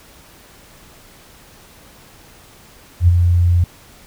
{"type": "tone with ADSR envelope", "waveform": "sine", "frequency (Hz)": 87.31, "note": "F2", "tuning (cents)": 0, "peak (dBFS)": -5, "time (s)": [3, 3.64], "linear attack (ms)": 78, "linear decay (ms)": 26, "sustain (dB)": -5, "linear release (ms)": 3, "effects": ["pink hiss -45 dBFS RMS until 4.06 s"]}